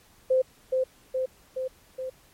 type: tone with echo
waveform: sine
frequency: 518 Hz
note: C5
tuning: 17 cents flat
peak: -18 dBFS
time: 0.3-0.42 s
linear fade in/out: 10 ms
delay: 420 ms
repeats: 4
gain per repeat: -3 dB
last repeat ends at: 2.1 s
effects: pink hiss -58 dBFS RMS until 2.33 s + MP3 64 kbps